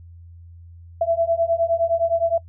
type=beating tone pair; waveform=sine; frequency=663 / 672.7 Hz; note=E5 / E5; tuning=+10 / +35 cents; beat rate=9.7 Hz; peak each=-20 dBFS; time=1.01-2.38 s; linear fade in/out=5 ms; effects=noise-tail reverb RT60 0.1 s tail -22 dB re dry + added 85 Hz sine -40 dBFS peak until 2.48 s